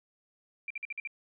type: tone bursts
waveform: sine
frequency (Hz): 2361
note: D7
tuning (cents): +9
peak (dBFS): -34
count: 6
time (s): 0.68-1.074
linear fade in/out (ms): 2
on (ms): 24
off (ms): 50
effects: none